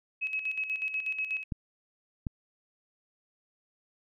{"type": "tone with tremolo", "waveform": "sine", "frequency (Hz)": 2564, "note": "E7", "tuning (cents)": -49, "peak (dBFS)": -28, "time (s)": [0.21, 1.44], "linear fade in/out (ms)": 20, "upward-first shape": "square", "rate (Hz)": 8.2, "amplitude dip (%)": 60}
{"type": "clicks", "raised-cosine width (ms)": 5, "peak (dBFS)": -20, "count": 2, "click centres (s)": [1.522, 2.268]}
{"effects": []}